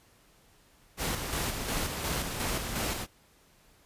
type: noise with tremolo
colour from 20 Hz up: pink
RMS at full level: -31 dBFS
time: 0.97-3.07 s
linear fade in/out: 50 ms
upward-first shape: square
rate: 2.8 Hz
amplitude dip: 40%
effects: pink hiss -62 dBFS RMS until 3.85 s + resampled to 32000 Hz